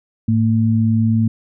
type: tone pair together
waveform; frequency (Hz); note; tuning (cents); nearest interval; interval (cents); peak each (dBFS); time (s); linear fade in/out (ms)
sine; 108.55 / 225.4; A2 / A3; -23 / +42; octave + minor second; 1265; -15; 0.28-1.28; 5
effects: none